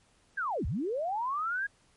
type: linear two-way sweep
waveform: sine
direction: down then up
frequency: 1661.2 to 50.6 to 1661.2 Hz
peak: -29 dBFS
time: 0.37-1.67 s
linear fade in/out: 10 ms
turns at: 0.66 s
effects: pink hiss -66 dBFS RMS until 1.96 s + MP3 48 kbps